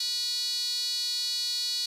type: tone with high-pass filter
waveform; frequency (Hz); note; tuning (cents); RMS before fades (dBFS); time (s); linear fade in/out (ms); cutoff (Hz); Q
sawtooth; 487.4; B4; -23; -30; 0-1.86; 5; 4300; 9
effects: resampled to 32000 Hz + 9-bit